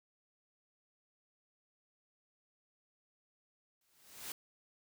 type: noise with exponential growth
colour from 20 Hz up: white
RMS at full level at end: -41 dBFS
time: 3.81-4.32 s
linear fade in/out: 2 ms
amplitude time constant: 110 ms
effects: none